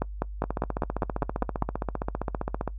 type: two click trains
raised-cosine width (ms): 1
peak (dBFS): -11 / -14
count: 9 / 35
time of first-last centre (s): 0.02-1.623 / 0.44-2.677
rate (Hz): 4.99 / 15.2
effects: noise-tail reverb RT60 0.1 s tail -22 dB re dry + added 50 Hz sine -34 dBFS peak until 2.78 s